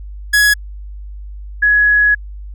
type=tone pair in turn; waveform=45% pulse / sine; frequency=1679 / 1679 Hz; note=G#6 / G#6; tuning=+18 / +18 cents; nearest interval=unison; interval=0 cents; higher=neither; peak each=-8 dBFS; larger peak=neither; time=0.33-0.54 / 1.62-2.15 s; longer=second; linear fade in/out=10 ms; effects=added 50 Hz sine -27 dBFS peak until 2.54 s